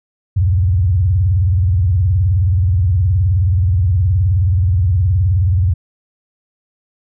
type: tone with vibrato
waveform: sine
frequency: 90.2 Hz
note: F#2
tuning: 44 cents flat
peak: -10 dBFS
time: 0.36-5.74 s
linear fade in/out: 10 ms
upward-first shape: sine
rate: 19 Hz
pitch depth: 280 cents each way
effects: none